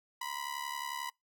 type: ring-modulated tone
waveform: sawtooth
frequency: 987.8 Hz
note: B5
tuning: in tune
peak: -30 dBFS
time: 0.21-1.1 s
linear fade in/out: 5 ms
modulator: 35.6 Hz
effects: noise-tail reverb RT60 0.2 s tail -26 dB re dry